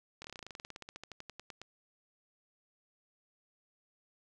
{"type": "slowing click train", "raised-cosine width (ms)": 0.2, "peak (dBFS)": -28, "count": 25, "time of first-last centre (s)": [0.22, 1.616], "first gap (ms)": 24, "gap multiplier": 1.07, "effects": []}